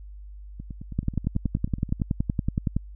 two click trains, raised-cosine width 5 ms, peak -11 / -24 dBFS, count 20 / 14, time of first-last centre 0.99-2.766 / 0.6-1.999 s, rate 10.7 / 9.29 Hz, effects added 50 Hz sine -39 dBFS peak until 2.95 s

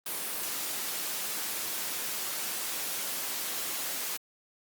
white noise, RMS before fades -34 dBFS, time 0.06-4.17 s, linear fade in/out 5 ms, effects high-pass 200 Hz 12 dB/octave + Opus 32 kbps

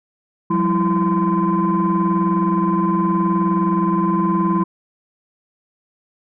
sine tone cluster, 177.2 / 196.4 / 331.2 / 1027 Hz, F3 / G3 / E4 / C6, +25 / +4 / +8 / -33 cents, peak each -19 dBFS, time 0.5-4.64 s, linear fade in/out 10 ms, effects tanh soft clip ceiling -9 dBFS

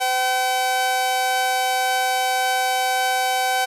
sawtooth tone pair together, 510.6 / 765 Hz, C5 / G5, -42 / -42 cents, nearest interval perfect fifth, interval 700 cents, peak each -25 / -15 dBFS, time 0-3.66 s, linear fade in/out 20 ms, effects resampled to 32000 Hz + 9-bit

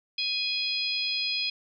harmonic tone, 830.6 Hz, G#5, in tune, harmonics 3 / 4 / 5 / 6, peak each -32 / -32 / -32 / -32 dBFS, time 0.18-1.5 s, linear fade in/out 5 ms, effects none

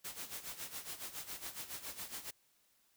white noise with tremolo, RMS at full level -43 dBFS, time 0.04-2.31 s, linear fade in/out 10 ms, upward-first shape sine, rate 7.2 Hz, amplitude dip 75%, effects white hiss -73 dBFS RMS until 2.96 s

